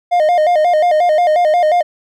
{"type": "tone with vibrato", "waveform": "triangle", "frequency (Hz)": 659.3, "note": "E5", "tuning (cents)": 0, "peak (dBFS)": -7, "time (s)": [0.11, 1.83], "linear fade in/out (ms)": 20, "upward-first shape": "square", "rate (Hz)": 5.6, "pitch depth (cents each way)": 120, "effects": []}